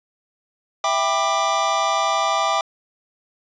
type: chord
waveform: square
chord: E minor seventh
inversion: none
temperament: just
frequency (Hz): 659.3 / 791.1 / 988.9 / 1186.7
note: E5 / G5 / B5 / D6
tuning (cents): 0 / +16 / +2 / +18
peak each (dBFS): -25 / -24 / -28 / -22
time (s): 0.84-2.61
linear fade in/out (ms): 2
effects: resampled to 16000 Hz + 9-bit